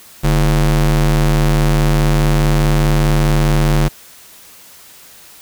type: ring-modulated tone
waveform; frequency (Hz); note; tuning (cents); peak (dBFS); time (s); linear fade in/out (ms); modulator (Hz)
square; 92.5; F#2; 0; -8; 0.23-3.89; 20; 52.4
effects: white hiss -41 dBFS RMS until 5.41 s